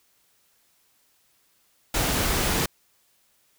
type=noise; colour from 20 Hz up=pink; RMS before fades=-24 dBFS; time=1.94-2.66 s; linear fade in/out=5 ms; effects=white hiss -65 dBFS RMS until 3.58 s